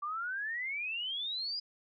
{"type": "exponential sweep", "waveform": "sine", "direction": "up", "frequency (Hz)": [1156, 4978], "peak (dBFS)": -34, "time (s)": [0.02, 1.6], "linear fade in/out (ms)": 10, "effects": []}